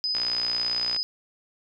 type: tone with tremolo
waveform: sine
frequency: 5010 Hz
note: D#8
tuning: 11 cents sharp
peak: -23 dBFS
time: 0.04-1.03 s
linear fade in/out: 0 ms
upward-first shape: triangle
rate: 18 Hz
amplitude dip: 25%
type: click train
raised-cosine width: 0.2 ms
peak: -16 dBFS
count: 50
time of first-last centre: 0.15-0.964 s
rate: 60.2 Hz
effects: none